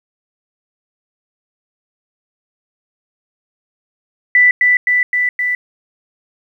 sine tone with echo, 1981 Hz, B6, 5 cents sharp, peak -6 dBFS, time 4.35-4.51 s, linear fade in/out 2 ms, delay 260 ms, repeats 4, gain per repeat -2 dB, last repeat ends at 5.55 s, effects 8-bit

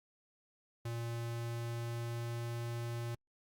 square tone with pitch glide, 117 to 117.81 Hz, A#2 to A#2, +7 to +19 cents, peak -38 dBFS, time 0.85-3.15 s, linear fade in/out 5 ms, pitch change +12 cents, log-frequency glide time 0.99-2.6 s, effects Opus 48 kbps

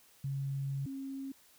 sine tone pair in turn, 137.5 / 270.7 Hz, C#3 / C#4, -14 / -41 cents, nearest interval octave, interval 1173 cents, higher second, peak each -33 / -38 dBFS, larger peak first, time 0.24-0.86 / 0.86-1.32 s, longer first, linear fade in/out 5 ms, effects white hiss -63 dBFS RMS until 1.58 s

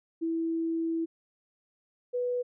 sine tone pair in turn, 328.6 / 492.3 Hz, E4 / B4, -5 / -6 cents, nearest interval perfect fifth, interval 699 cents, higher second, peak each -27 dBFS, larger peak neither, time 0.21-1.06 / 2.13-2.43 s, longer first, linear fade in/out 20 ms, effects none

